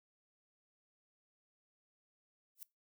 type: noise with exponential growth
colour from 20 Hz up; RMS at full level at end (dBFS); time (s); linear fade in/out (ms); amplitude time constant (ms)
violet; -44; 2.55-2.63; 1; 16
effects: noise-tail reverb RT60 0.2 s tail -21 dB re dry

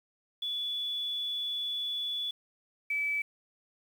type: tone pair in turn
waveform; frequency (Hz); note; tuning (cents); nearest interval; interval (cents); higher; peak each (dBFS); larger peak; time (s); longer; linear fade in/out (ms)
sine; 3433 / 2301; A7 / D7; -43 / -36; perfect fifth; 693; first; -31 / -28; second; 0.42-2.31 / 2.9-3.22; first; 5
effects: 9-bit

